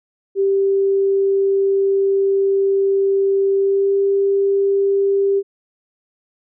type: tone with pitch glide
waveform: sine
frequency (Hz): 392 to 395.4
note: G4 to G4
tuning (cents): 0 to +15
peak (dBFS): -13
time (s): 0.35-5.43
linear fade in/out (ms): 50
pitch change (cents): +15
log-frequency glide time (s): 3.56-3.95
effects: none